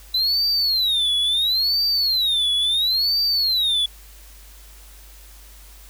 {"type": "tone with vibrato", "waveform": "triangle", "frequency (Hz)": 3972, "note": "B7", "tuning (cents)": 9, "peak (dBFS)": -16, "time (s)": [0.14, 3.86], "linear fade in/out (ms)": 5, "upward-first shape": "sine", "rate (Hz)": 0.73, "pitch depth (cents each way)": 270, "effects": ["added 50 Hz sine -43 dBFS peak until 5.89 s", "white hiss -48 dBFS RMS until 5.89 s"]}